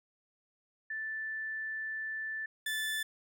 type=tone pair in turn; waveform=sine / 30% pulse; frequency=1760 / 1751.1 Hz; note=A6 / A6; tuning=0 / -9 cents; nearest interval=unison; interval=9 cents; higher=first; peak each=-35 / -30 dBFS; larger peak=second; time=0.9-2.46 / 2.66-3.03 s; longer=first; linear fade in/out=5 ms; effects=none